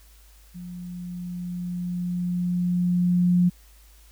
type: tone with level ramp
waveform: sine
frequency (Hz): 177.6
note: F3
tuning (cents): +29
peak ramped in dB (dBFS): -35 to -15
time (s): 0.54-3.5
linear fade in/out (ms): 20
effects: added 52 Hz sine -50 dBFS peak until 4.11 s + white hiss -57 dBFS RMS until 4.11 s